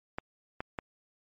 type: clicks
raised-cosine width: 0.5 ms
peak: -19 dBFS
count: 3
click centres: 0.185 / 0.605 / 0.788 s
effects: MP3 32 kbps